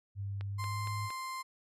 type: tone with pitch glide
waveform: sine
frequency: 99.3 to 104.24 Hz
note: G2 to G#2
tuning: +23 to +7 cents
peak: -35 dBFS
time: 0.15-1.1 s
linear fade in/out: 50 ms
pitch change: +84 cents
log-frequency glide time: 0.48-0.81 s
type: click train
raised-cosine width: 0.3 ms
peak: -30 dBFS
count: 4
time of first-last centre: 0.41-1.104 s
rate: 4.32 Hz
type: tone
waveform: 35% pulse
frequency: 1046.5 Hz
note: C6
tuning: in tune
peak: -36 dBFS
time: 0.58-1.43 s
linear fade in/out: 20 ms
effects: resampled to 32000 Hz